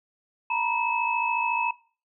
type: tone cluster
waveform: sine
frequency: 920 / 974 / 2593 Hz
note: A#5 / B5 / E7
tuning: -23 / -24 / -29 cents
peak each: -28 / -28 / -28 dBFS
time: 0.5-1.71 s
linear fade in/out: 5 ms
effects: noise-tail reverb RT60 0.4 s tail -20 dB re dry